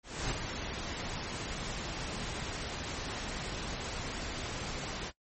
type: noise with ADSR envelope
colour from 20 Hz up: pink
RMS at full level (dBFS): -33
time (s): 0.03-5.12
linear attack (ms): 270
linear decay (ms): 39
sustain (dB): -5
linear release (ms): 47
effects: noise-tail reverb RT60 0.1 s tail -21 dB re dry + MP3 32 kbps